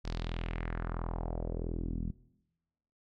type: tone with low-pass filter sweep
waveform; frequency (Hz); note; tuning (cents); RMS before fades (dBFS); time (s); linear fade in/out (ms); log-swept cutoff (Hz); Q
sawtooth; 41.5; E1; +12; -36; 0.04-2.12; 20; 5200 to 200; 2.5
effects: noise-tail reverb RT60 1.0 s tail -21 dB re dry